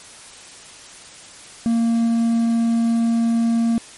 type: tone with quantisation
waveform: triangle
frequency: 230.7 Hz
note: A#3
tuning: 18 cents flat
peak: -13 dBFS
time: 1.66-3.78 s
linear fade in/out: 0 ms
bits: 7
effects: white hiss -41 dBFS RMS until 3.97 s + MP3 48 kbps